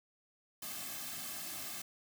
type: noise with comb filter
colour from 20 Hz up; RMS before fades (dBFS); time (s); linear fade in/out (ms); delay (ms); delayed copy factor
white; -43; 0.62-1.82; 5; 2.1; -0.9
effects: none